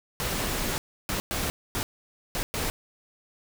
pink noise bursts at uneven times, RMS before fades -29 dBFS, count 6, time 0.2-0.78 / 1.09-1.2 / 1.31-1.5 / 1.75-1.83 / 2.35-2.43 / 2.54-2.7 s, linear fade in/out 0 ms, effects none

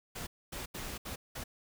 pink noise bursts at uneven times, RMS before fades -41 dBFS, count 5, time 0.15-0.27 / 0.52-0.66 / 0.74-0.98 / 1.05-1.16 / 1.35-1.44 s, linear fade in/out 10 ms, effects none

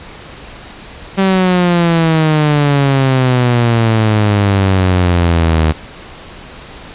sawtooth exponential sweep, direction down, 194.8 to 77.78 Hz, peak -5 dBFS, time 1.17-5.73 s, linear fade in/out 20 ms, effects pink hiss -33 dBFS RMS until 6.94 s + resampled to 8000 Hz

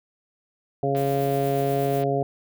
harmonic tone, 138.59 Hz, C#3, in tune, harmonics 1 / 2 / 3 / 4 / 5, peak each -27 / -30 / -25 / -29 / -26 dBFS, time 0.83-2.23 s, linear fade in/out 2 ms
click train, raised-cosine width 0.3 ms, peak -25 dBFS, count 188, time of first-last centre 0.95-2.037 s, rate 172 Hz
violet noise with tremolo, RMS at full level -39 dBFS, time 0.96-2.03 s, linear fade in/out 10 ms, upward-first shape sine, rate 8.3 Hz, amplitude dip 40%
effects none

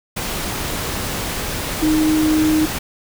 sine tone in noise, 310.6 Hz, D#4, 3 cents flat, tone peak -13 dBFS, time 1.82-2.66 s, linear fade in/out 10 ms, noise pink, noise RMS -24 dBFS, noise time 0.16-2.79 s, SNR +8 dB, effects none

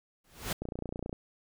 pink noise with exponential growth, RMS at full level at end -30 dBFS, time 0.24-0.53 s, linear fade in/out 5 ms, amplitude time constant 61 ms
click train, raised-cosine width 2 ms, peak -23 dBFS, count 16, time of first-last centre 0.62-1.128 s, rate 29.5 Hz
effects none

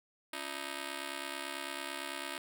5% pulse ring-modulated tone, 313 Hz, D#4, 10 cents sharp, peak -24 dBFS, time 0.33-2.38 s, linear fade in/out 2 ms, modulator 34.5 Hz, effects none

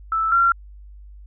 sine tone pair in turn, 1318.5 / 1372.1 Hz, E6 / F6, 0 / -31 cents, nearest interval minor second, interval 69 cents, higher second, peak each -18 / -13 dBFS, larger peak second, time 0.12-0.32 / 0.32-0.52 s, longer neither, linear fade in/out 2 ms, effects added 50 Hz sine -39 dBFS peak until 1.26 s

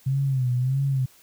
sine tone with vibrato, 130.81 Hz, C3, in tune, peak -20 dBFS, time 0.06-1.06 s, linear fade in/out 10 ms, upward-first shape sine, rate 1.6 Hz, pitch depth 100 cents each way, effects white hiss -55 dBFS RMS until 1.22 s

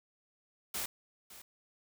white noise with echo, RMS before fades -37 dBFS, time 0.74-0.86 s, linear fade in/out 5 ms, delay 560 ms, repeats 1, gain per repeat -15 dB, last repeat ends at 1.42 s, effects none

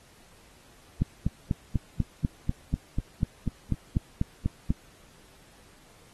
click train, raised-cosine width 5 ms, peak -12 dBFS, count 16, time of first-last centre 1.02-4.706 s, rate 4.07 Hz, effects pink hiss -57 dBFS RMS until 6.13 s + AAC 32 kbps

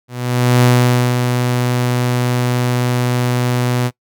sawtooth tone with ADSR envelope, 123.47 Hz, B2, in tune, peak -4 dBFS, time 0.08-3.91 s, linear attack 550 ms, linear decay 520 ms, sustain -6 dB, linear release 48 ms, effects noise-tail reverb RT60 0.1 s tail -22 dB re dry

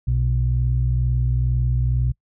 sine tone pair together, 61.34 / 123.47 Hz, B1 / B2, -11 / 0 cents, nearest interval octave, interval 1211 cents, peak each -19 dBFS, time 0.07-2.12 s, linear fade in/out 10 ms, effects noise-tail reverb RT60 0.1 s tail -25 dB re dry + tanh soft clip ceiling -10 dBFS

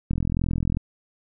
click train, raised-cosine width 5 ms, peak -12 dBFS, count 29, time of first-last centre 0.11-0.77 s, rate 42.4 Hz, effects none

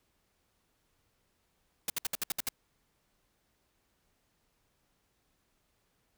white noise bursts, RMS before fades -32 dBFS, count 8, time 1.88-2.488 s, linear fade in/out 2 ms, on 20 ms, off 64 ms, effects pink hiss -75 dBFS RMS until 6.17 s

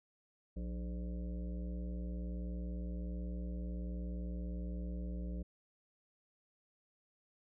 harmonic tone with a mistuned harmonic, 59.7 Hz, A#1, 42 cents sharp, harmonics 1 / 3 / 5 / 7 / 9 / 10, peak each -39 / -44 / -52 / -57 / -56 / -59 dBFS, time 0.56-5.43 s, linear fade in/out 10 ms, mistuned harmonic 9, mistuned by -71 cents, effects none

